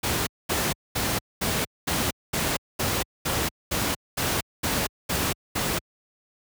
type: noise bursts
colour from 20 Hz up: pink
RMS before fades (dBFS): -25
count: 13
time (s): 0.03-5.79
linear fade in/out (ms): 10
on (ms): 240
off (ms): 220
effects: high-pass 60 Hz 12 dB/octave